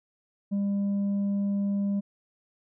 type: tone with tanh clipping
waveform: sine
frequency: 200.2 Hz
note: G3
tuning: 37 cents sharp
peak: -25 dBFS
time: 0.51-2.01 s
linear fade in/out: 20 ms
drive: 3 dB
effects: none